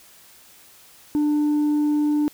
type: tone with tanh clipping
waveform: sine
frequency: 297.2 Hz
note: D4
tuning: 21 cents sharp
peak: -18 dBFS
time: 1.15-2.28 s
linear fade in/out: 0 ms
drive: 2 dB
effects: white hiss -50 dBFS RMS until 2.33 s